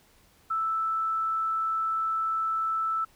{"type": "tone", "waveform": "sine", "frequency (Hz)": 1318.5, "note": "E6", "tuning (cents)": 0, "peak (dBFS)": -25, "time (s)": [0.5, 3.05], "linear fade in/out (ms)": 10, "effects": ["pink hiss -61 dBFS RMS until 3.15 s"]}